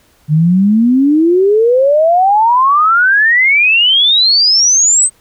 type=exponential sweep; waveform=sine; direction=up; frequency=146.83 to 8372 Hz; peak=-6 dBFS; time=0.28-5.1 s; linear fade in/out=50 ms; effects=pink hiss -51 dBFS RMS until 5.2 s